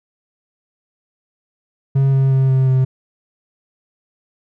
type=tone with pitch steps; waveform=triangle; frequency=136 / 134.59 / 133.2 / 131.82 / 130.46 Hz; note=C#3 / C3 / C3 / C3 / C3; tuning=-33 / +49 / +31 / +13 / -5 cents; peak=-9 dBFS; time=1.95-2.85 s; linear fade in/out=10 ms; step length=180 ms; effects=none